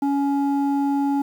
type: tone with low-pass filter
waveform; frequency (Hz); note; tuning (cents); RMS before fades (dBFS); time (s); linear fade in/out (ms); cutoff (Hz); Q
square; 280; C#4; +18; -21; 0.02-1.22; 5; 670; 5.3
effects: 8-bit